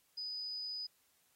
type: tone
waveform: sine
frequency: 4978 Hz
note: D#8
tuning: in tune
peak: -39 dBFS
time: 0.17-0.87 s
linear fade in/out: 10 ms
effects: white hiss -73 dBFS RMS until 1.35 s + AAC 48 kbps